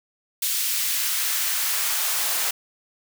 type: noise with high-pass filter sweep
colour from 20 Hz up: white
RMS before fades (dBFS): -24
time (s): 0.42-2.51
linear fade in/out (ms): 5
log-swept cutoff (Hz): 2700 to 570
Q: 0.79
effects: none